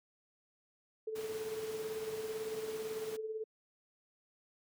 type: tone with tremolo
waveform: sine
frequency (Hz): 437.8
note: A4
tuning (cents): -9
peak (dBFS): -35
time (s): 1.07-3.44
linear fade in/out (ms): 5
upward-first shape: sine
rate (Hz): 18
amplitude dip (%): 55
type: noise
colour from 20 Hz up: pink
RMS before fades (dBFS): -48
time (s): 1.15-3.17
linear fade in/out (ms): 10
effects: high-pass 150 Hz 12 dB/octave